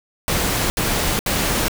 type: noise bursts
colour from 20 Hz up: pink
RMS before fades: -20 dBFS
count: 3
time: 0.28-1.682 s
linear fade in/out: 0 ms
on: 420 ms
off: 71 ms
effects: none